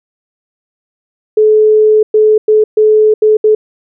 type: tone bursts at uneven times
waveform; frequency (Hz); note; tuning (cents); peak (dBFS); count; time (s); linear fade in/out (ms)
sine; 430; A4; -40; -4; 6; 1.37-2.03 / 2.14-2.38 / 2.48-2.64 / 2.77-3.14 / 3.22-3.37 / 3.44-3.55; 5
effects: none